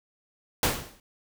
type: noise with exponential decay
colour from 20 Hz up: pink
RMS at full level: -20 dBFS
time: 0.63-1 s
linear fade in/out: 2 ms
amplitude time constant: 79 ms
effects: none